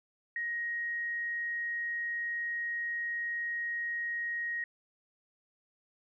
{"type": "tone", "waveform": "sine", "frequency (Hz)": 1881, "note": "A#6", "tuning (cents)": 15, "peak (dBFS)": -32, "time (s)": [0.36, 4.64], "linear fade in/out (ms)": 2, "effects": []}